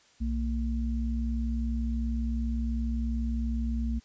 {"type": "tone pair together", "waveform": "sine", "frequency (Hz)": [61.4, 229.4], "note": ["B1", "A#3"], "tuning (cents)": [-9, -28], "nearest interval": "octave + major seventh", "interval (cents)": 2281, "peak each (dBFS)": [-28, -32], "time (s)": [0.2, 4], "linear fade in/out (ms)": 20, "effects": ["white hiss -61 dBFS RMS until 4.04 s", "resampled to 16000 Hz"]}